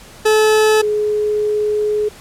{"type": "tone pair in turn", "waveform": ["40% pulse", "sine"], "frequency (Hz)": [431.8, 421.7], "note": ["A4", "G#4"], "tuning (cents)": [-33, 26], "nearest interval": "unison", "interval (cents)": 41, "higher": "first", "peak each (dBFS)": [-9, -14], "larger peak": "first", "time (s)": [[0.25, 0.82], [0.82, 2.09]], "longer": "second", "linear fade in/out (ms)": 10, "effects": ["pink hiss -40 dBFS RMS until 2.2 s", "low-pass 12000 Hz 12 dB/octave"]}